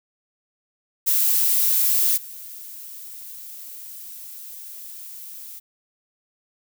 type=noise with level steps; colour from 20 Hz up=violet; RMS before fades=-19 / -38 dBFS; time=1.06-5.6 s; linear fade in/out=20 ms; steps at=2.16 s; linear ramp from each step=20 ms; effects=none